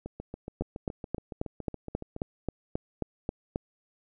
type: two click trains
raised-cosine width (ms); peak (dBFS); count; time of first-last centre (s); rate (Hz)
2; -24 / -16; 16 / 12; 0.06-2.164 / 0.61-3.559; 7.13 / 3.73
effects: none